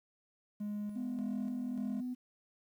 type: tone with tremolo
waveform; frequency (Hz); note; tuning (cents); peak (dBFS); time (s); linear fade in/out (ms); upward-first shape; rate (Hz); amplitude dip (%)
triangle; 207.7; G#3; 0; -33; 0.6-2.01; 10; square; 1.7; 45
type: tone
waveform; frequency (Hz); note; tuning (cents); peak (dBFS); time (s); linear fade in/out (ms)
sine; 250; B3; +21; -35; 0.95-2.15; 20
effects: tanh soft clip ceiling -30 dBFS + 11-bit